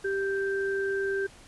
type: tone pair together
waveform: sine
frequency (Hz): 392 / 1568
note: G4 / G6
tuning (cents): 0 / 0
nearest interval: 2 octaves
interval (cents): 2400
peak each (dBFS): -27 / -32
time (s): 0.04-1.27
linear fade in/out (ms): 10
effects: pink hiss -52 dBFS RMS until 1.47 s + resampled to 24000 Hz